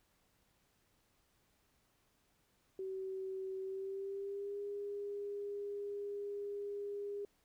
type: tone with pitch glide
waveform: sine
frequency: 381.2 to 406.2 Hz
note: G4 to G#4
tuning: -48 to -38 cents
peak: -39 dBFS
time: 2.79-7.25 s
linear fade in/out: 2 ms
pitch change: +110 cents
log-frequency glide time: 3.6-4.61 s
effects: pink hiss -75 dBFS RMS until 7.44 s